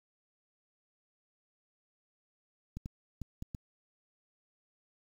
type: clicks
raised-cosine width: 5 ms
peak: -27 dBFS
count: 5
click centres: 2.77 / 2.859 / 3.217 / 3.424 / 3.548 s
effects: 9-bit